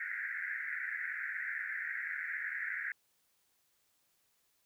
white band-pass noise, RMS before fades -39 dBFS, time 0-2.92 s, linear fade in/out 2 ms, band 1500 to 2100 Hz, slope 96 dB/octave, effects white hiss -75 dBFS RMS until 4.65 s

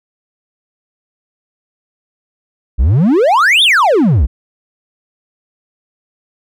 triangle exponential two-way sweep, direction up then down, 52.2 to 3729 to 52.2 Hz, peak -5 dBFS, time 2.78-4.27 s, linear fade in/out 20 ms, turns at 3.63 s, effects none

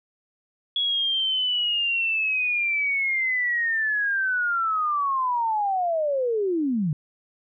sine linear sweep, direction down, 3365 to 140.7 Hz, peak -21 dBFS, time 0.76-6.93 s, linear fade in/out 2 ms, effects none

